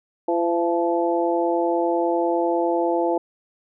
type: harmonic tone with a mistuned harmonic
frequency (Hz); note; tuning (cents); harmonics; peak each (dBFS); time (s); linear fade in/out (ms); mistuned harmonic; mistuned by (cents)
170; F3; -46; 2 / 3 / 4 / 5; -22 / -24 / -25 / -26; 0.28-3.18; 5; 5; +33
effects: none